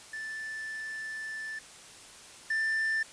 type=tone pair in turn; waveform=triangle; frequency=1760 / 1777.4 Hz; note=A6 / A6; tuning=0 / +17 cents; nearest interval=unison; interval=17 cents; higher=second; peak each=-34 / -25 dBFS; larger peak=second; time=0.13-1.59 / 2.5-3.03 s; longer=first; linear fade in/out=5 ms; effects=white hiss -50 dBFS RMS until 3.12 s + resampled to 22050 Hz